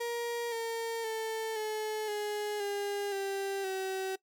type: tone with pitch steps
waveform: 35% pulse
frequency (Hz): 471.9 / 457.7 / 443.9 / 430.5 / 417.5 / 404.9 / 392.7 / 380.9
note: A#4 / A#4 / A4 / A4 / G#4 / G#4 / G4 / G4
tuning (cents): +21 / -32 / +15 / -38 / +9 / -44 / +3 / -50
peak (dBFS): -31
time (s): 0-4.16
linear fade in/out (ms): 10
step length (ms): 520
effects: noise-tail reverb RT60 0.1 s tail -20 dB re dry